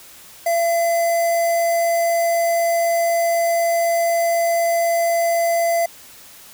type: tone with notch filter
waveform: square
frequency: 677 Hz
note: E5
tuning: 46 cents sharp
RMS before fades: -18 dBFS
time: 0.46-5.86 s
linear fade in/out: 5 ms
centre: 3300 Hz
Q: 0.93
effects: white hiss -43 dBFS RMS until 6.53 s